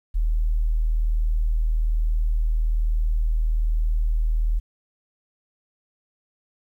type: tone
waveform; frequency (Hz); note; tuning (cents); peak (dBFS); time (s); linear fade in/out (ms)
sine; 39.42; D#1; +23; -18; 0.14-4.6; 20
effects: 10-bit